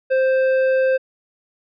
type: tone with hard clipping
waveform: sine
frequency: 524 Hz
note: C5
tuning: 2 cents sharp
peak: -16 dBFS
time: 0.1-0.98 s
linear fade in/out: 20 ms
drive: 8 dB
effects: resampled to 11025 Hz